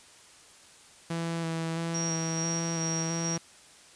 sawtooth tone with vibrato, 165.2 Hz, E3, 4 cents sharp, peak -26 dBFS, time 1.1-3.38 s, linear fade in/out 5 ms, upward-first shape square, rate 1.5 Hz, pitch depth 15 cents each way
sine tone with tremolo, 5660 Hz, F8, 22 cents sharp, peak -31 dBFS, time 1.94-3.37 s, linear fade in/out 10 ms, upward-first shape square, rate 2.3 Hz, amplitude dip 35%
effects white hiss -54 dBFS RMS until 3.95 s + resampled to 22050 Hz

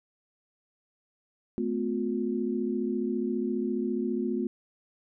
sine tone cluster, 217.9 / 252.6 / 357.9 Hz, A3 / B3 / F4, -17 / +39 / +42 cents, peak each -31 dBFS, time 1.58-4.47 s, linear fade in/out 0 ms, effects none

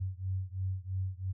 sine beating tone pair, 93 / 96 Hz, F#2 / G2, +9 / -36 cents, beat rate 3 Hz, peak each -35 / -36 dBFS, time 0-1.33 s, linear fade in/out 20 ms, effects none

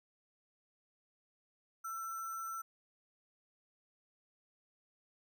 sine tone with sample-and-hold, 1343 Hz, E6, 32 cents sharp, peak -39 dBFS, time 1.84-2.62 s, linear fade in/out 10 ms, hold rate 7350 Hz, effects none

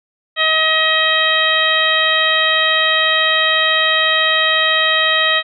harmonic tone, 634 Hz, D#5, 32 cents sharp, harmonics 1 / 2 / 3 / 4 / 5 / 6, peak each -22 / -20 / -16 / -22 / -18 / -19 dBFS, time 0.36-5.43 s, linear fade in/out 50 ms, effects none

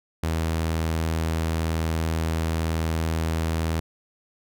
sawtooth tone, 81 Hz, E2, 30 cents flat, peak -19 dBFS, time 0.23-3.8 s, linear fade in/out 5 ms, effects none

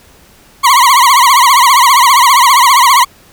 40% pulse tone with vibrato, 1036 Hz, C6, 17 cents flat, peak -3 dBFS, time 0.63-3.05 s, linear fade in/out 20 ms, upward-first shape triangle, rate 15 Hz, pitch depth 190 cents each way, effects pink hiss -43 dBFS RMS until 3.32 s

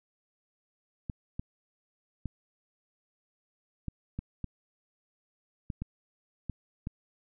clicks, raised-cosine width 5 ms, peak -22 dBFS, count 10, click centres 1.098 / 1.395 / 2.257 / 3.883 / 4.19 / 4.443 / 5.702 / 5.82 / 6.497 / 6.871 s, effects none

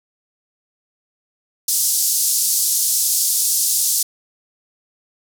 white band-pass noise, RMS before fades -18 dBFS, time 1.68-4.03 s, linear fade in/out 5 ms, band 5000 to 13000 Hz, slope 24 dB/octave, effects none

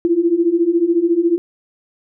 sine beating tone pair, 330.7 / 344.7 Hz, E4 / F4, +6 / -23 cents, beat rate 14 Hz, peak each -17 / -14 dBFS, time 0.05-1.38 s, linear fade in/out 0 ms, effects none

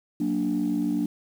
sine chord, Gb augmented, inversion none, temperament equal, 185 / 233.1 / 293.7 Hz, Gb3 / Bb3 / D4, 0 / 0 / 0 cents, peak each -29 / -27 / -24 dBFS, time 0.2-1.06 s, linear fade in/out 5 ms, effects tanh soft clip ceiling -17 dBFS + 8-bit

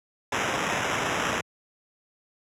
blue noise with sample-and-hold, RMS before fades -27 dBFS, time 0.32-1.41 s, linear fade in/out 5 ms, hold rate 4410 Hz, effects high-pass 100 Hz 12 dB/octave + low-pass 8000 Hz 12 dB/octave

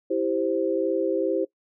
sine chord, C major, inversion first, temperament equal, 329.6 / 392 / 523.3 Hz, E4 / G4 / C5, 0 / 0 / 0 cents, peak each -26 dBFS, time 0.1-1.45 s, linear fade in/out 10 ms, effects noise-tail reverb RT60 0.1 s tail -20 dB re dry

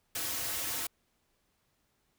white noise with comb filter, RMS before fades -35 dBFS, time 0.15-0.87 s, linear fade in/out 5 ms, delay 5 ms, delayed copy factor -0.9, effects pink hiss -75 dBFS RMS until 2.18 s

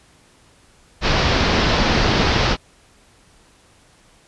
pink low-pass noise, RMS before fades -17 dBFS, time 1.01-2.57 s, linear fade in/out 50 ms, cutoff 5400 Hz, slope 48 dB/octave, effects pink hiss -53 dBFS RMS until 4.27 s + resampled to 24000 Hz

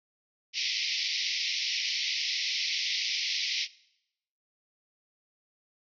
white band-pass noise, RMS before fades -31 dBFS, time 0.53-3.68 s, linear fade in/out 50 ms, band 2000 to 5700 Hz, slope 96 dB/octave, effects noise-tail reverb RT60 0.8 s tail -21 dB re dry

